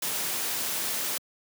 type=noise; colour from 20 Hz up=white; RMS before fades=-30 dBFS; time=0.02-1.18 s; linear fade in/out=5 ms; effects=high-pass 150 Hz 12 dB/octave